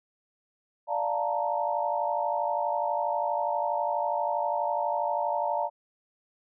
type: chord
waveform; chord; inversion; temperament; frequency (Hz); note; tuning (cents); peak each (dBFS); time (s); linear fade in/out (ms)
sine; Bb major seventh; first; equal; 587.3 / 698.5 / 880 / 932.3; D5 / F5 / A5 / Bb5; 0 / 0 / 0 / 0; -31; 0.87-5.7; 50
effects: none